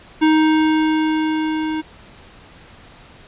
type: tone with level ramp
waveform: square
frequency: 312.6 Hz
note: D#4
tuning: 8 cents sharp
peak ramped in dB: -11 to -21 dBFS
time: 0.21-1.82 s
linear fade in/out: 20 ms
effects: pink hiss -44 dBFS RMS until 3.27 s + resampled to 8000 Hz